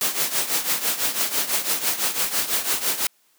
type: noise with tremolo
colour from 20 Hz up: white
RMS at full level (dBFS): -20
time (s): 0.01-3.07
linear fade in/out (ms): 2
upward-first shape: triangle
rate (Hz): 6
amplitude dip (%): 80
effects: white hiss -62 dBFS RMS until 3.38 s + high-pass 200 Hz 12 dB/octave